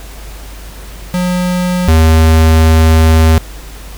square tone pair in turn, 180 / 80.18 Hz, F#3 / E2, -47 / -47 cents, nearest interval octave + major second, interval 1400 cents, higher first, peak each -12 / -5 dBFS, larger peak second, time 1.14-1.88 / 1.88-3.38 s, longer second, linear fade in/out 0 ms, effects added 50 Hz sine -27 dBFS peak until 3.97 s + pink hiss -34 dBFS RMS until 3.97 s

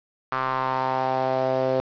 sawtooth tone with band-pass filter sweep, 130.81 Hz, C3, in tune, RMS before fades -24 dBFS, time 0.32-1.8 s, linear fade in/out 0 ms, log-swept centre 1200 to 540 Hz, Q 3.6, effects resampled to 11025 Hz + 7-bit

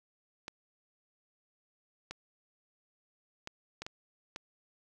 clicks, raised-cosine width 0.2 ms, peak -23 dBFS, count 6, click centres 0.481 / 2.11 / 3.474 / 3.82 / 3.865 / 4.361 s, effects none

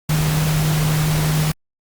sine tone in noise, 154 Hz, D#3, 17 cents flat, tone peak -16 dBFS, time 0.09-1.52 s, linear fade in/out 5 ms, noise pink, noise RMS -24 dBFS, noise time 0.09-1.52 s, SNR +5 dB, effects Opus 48 kbps

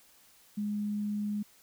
sine tone, 207.7 Hz, G#3, in tune, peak -30 dBFS, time 0.57-1.43 s, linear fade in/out 10 ms, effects white hiss -61 dBFS RMS until 1.62 s

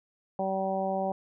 harmonic tone, 191.8 Hz, G3, 37 cents flat, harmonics 1 / 2 / 3 / 4 / 5, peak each -34 / -37 / -31 / -31 / -41 dBFS, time 0.39-1.12 s, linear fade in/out 2 ms, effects none

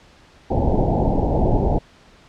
pink low-pass noise, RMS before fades -18 dBFS, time 0.5-1.79 s, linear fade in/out 10 ms, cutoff 890 Hz, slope 96 dB/octave, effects pink hiss -50 dBFS RMS until 2.28 s + low-pass 5000 Hz 12 dB/octave

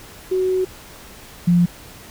sine tone pair in turn, 372.4 / 174.59 Hz, F#4 / F3, +11 / 0 cents, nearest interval octave + minor second, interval 1311 cents, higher first, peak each -16 / -11 dBFS, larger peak second, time 0.31-0.65 / 1.47-1.66 s, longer first, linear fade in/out 10 ms, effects pink hiss -41 dBFS RMS until 2.1 s

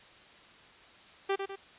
sawtooth tone with echo, 392 Hz, G4, in tune, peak -23 dBFS, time 1.29-1.36 s, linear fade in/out 10 ms, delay 100 ms, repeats 2, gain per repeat -6 dB, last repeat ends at 1.56 s, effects white hiss -55 dBFS RMS until 1.78 s + resampled to 8000 Hz

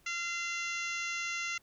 harmonic tone, 688 Hz, F5, 26 cents flat, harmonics 2 / 3 / 4 / 5 / 6 / 7 / 8 / 9 / 10, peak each -41 / -37 / -39 / -48 / -48 / -51 / -51 / -44 / -52 dBFS, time 0.06-1.58 s, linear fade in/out 5 ms, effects pink hiss -67 dBFS RMS until 1.62 s

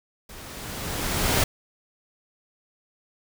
pink noise with level ramp, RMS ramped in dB -43 to -20 dBFS, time 0.29-1.44 s, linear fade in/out 5 ms, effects none

